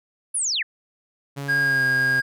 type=linear sweep; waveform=sine; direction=down; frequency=10548 to 1568 Hz; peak=-21 dBFS; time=0.34-0.63 s; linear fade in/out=10 ms
type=tone with pitch glide; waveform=sawtooth; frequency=140.4 to 131 Hz; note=C#3 to C3; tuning=+22 to +2 cents; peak=-25 dBFS; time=1.36-2.21 s; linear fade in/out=20 ms; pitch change=-120 cents; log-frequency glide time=1.63-1.84 s
type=tone; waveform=triangle; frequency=1627 Hz; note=G#6; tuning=36 cents flat; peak=-16 dBFS; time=1.48-2.22 s; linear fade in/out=20 ms
effects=none